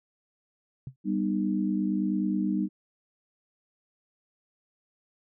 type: tone with exponential decay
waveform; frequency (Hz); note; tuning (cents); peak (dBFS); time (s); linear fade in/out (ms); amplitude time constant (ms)
sine; 130.81; C3; 0; -30; 0.87-0.96; 2; 18
type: chord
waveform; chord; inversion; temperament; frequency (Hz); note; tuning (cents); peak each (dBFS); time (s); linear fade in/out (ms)
sine; G augmented; none; just; 196 / 245 / 306.2; G3 / B3 / D#4; 0 / -14 / -28; -27 / -32 / -29; 1.04-2.69; 50
effects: none